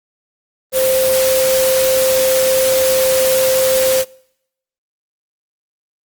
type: tone in noise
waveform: sine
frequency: 522 Hz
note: C5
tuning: 4 cents flat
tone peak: -12 dBFS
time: 0.72-4.05 s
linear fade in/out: 50 ms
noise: white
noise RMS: -19 dBFS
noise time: 0.72-4.05 s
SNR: +4 dB
effects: noise-tail reverb RT60 0.8 s tail -26 dB re dry + Opus 24 kbps